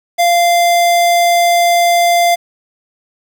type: tone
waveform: square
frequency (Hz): 693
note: F5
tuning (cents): -14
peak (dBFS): -9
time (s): 0.18-2.36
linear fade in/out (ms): 20
effects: 7-bit